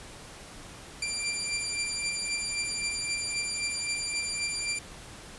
15% pulse beating tone pair, 2362 / 2365.8 Hz, D7 / D7, +9 / +12 cents, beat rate 3.8 Hz, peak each -29 / -24 dBFS, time 1.02-4.79 s, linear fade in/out 5 ms, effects pink hiss -46 dBFS RMS until 5.38 s + resampled to 24000 Hz

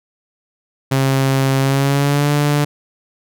sawtooth tone with pitch glide, 134.8 to 146.15 Hz, C#3 to D3, -48 to -8 cents, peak -9 dBFS, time 0.91-2.65 s, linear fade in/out 10 ms, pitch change +140 cents, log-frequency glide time 1.6-2.31 s, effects none

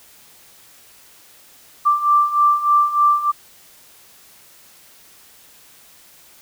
sine beating tone pair, 1174.7 / 1178 Hz, D6 / D6, 0 / +5 cents, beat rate 3.3 Hz, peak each -18 / -14 dBFS, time 1.85-3.32 s, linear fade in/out 20 ms, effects white hiss -48 dBFS RMS until 6.41 s

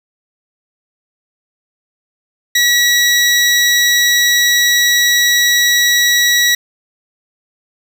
20% pulse tone, 1930 Hz, B6, 40 cents flat, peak -4 dBFS, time 2.55-6.55 s, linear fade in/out 5 ms, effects none

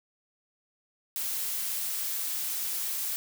blue noise, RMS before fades -32 dBFS, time 1.16-3.16 s, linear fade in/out 0 ms, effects none

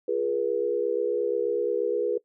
sine chord, F diminished, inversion none, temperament equal with one note detuned, 349.2 / 415.3 / 483.7 Hz, F4 / Ab4 / Cb5, 0 / 0 / -36 cents, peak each -32 / -27 / -26 dBFS, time 0.08-2.18 s, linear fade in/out 5 ms, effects noise-tail reverb RT60 0.1 s tail -20 dB re dry

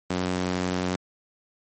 sawtooth tone with high-pass filter, 91 Hz, F#2, 28 cents flat, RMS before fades -27 dBFS, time 0.1-0.96 s, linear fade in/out 5 ms, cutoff 200 Hz, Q 1.1, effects MP3 32 kbps

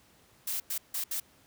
blue noise bursts at uneven times, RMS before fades -33 dBFS, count 4, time 0.47-0.6 / 0.7-0.78 / 0.94-1.04 / 1.11-1.2 s, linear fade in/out 5 ms, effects pink hiss -62 dBFS RMS until 1.46 s + high-pass 60 Hz 12 dB/octave

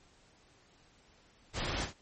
pink noise with echo, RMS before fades -35 dBFS, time 1.53-1.88 s, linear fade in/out 50 ms, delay 57 ms, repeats 1, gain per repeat -9 dB, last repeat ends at 1.937 s, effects pink hiss -64 dBFS RMS until 2.01 s + MP3 32 kbps

